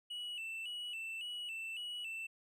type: tone with vibrato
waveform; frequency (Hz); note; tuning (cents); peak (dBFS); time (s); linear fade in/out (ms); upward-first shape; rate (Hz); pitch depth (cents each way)
triangle; 2794; F7; 0; -39; 0.1-2.27; 10; square; 1.8; 80
effects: none